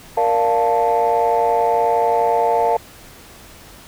sine chord, Bb major seventh, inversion none, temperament equal, 466.2 / 587.3 / 698.5 / 880 Hz, Bb4 / D5 / F5 / A5, 0 / 0 / 0 / 0 cents, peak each -18 / -22 / -17 / -17 dBFS, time 0.17-2.77 s, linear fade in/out 5 ms, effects tanh soft clip ceiling -8 dBFS + pink hiss -42 dBFS RMS until 3.87 s

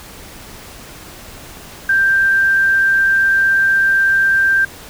sine tone, 1577 Hz, G6, 10 cents sharp, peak -10 dBFS, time 1.89-4.65 s, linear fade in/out 5 ms, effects pink hiss -36 dBFS RMS until 4.89 s

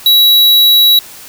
square tone, 3900 Hz, B7, 23 cents flat, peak -5 dBFS, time 0.06-0.99 s, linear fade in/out 2 ms, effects white hiss -33 dBFS RMS until 1.28 s

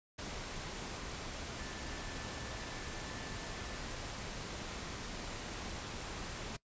sine tone in noise, 1756 Hz, A6, 4 cents flat, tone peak -54 dBFS, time 1.58-3.79 s, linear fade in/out 10 ms, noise pink, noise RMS -43 dBFS, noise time 0.18-6.57 s, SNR -14 dB, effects noise-tail reverb RT60 0.1 s tail -20 dB re dry + resampled to 16000 Hz

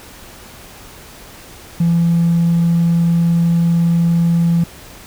sine tone with hard clipping, 169.1 Hz, E3, 44 cents sharp, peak -11 dBFS, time 1.8-4.64 s, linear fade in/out 5 ms, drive 1 dB, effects pink hiss -38 dBFS RMS until 5.06 s

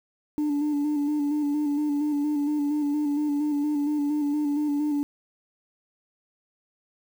sine tone with vibrato, 293.7 Hz, D4, in tune, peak -20 dBFS, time 0.38-5.03 s, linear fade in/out 0 ms, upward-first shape square, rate 4.3 Hz, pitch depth 32 cents each way, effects tanh soft clip ceiling -21 dBFS + 8-bit

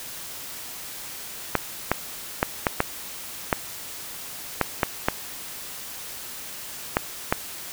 clicks, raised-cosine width 0.5 ms, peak -3 dBFS, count 11, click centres 1.553 / 1.916 / 2.429 / 2.668 / 2.804 / 3.528 / 4.613 / 4.832 / 5.085 / 6.969 / 7.325 s, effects white hiss -37 dBFS RMS until 7.72 s

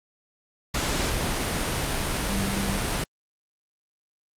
sine tone in noise, 196 Hz, G3, in tune, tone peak -27 dBFS, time 2.29-2.79 s, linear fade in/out 5 ms, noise pink, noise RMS -26 dBFS, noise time 0.74-3.04 s, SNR -4 dB, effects low-pass 11000 Hz 12 dB/octave + Opus 48 kbps

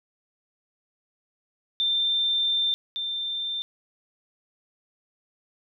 sine tone pair in turn, 3579 / 3579 Hz, A7 / A7, +29 / +29 cents, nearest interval unison, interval 0 cents, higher neither, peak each -21 / -27 dBFS, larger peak first, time 1.8-2.74 / 2.96-3.62 s, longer first, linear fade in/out 0 ms, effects none

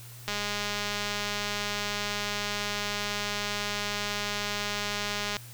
click train, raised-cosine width 0.2 ms, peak -14 dBFS, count 1049, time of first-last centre 0.28-5.367 s, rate 206 Hz, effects added 119 Hz sine -45 dBFS peak until 5.53 s + white hiss -49 dBFS RMS until 5.53 s

